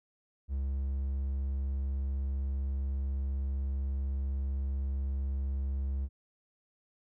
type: tone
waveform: triangle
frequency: 67.9 Hz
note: C#2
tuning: 35 cents flat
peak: -28 dBFS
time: 0.48-6.09 s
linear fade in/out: 50 ms
effects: none